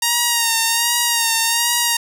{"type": "tone with vibrato", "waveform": "5% pulse", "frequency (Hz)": 932.3, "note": "A#5", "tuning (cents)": 0, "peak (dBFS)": -3, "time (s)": [0.02, 1.97], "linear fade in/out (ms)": 5, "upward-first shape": "sine", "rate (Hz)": 1.3, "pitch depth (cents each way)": 42, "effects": []}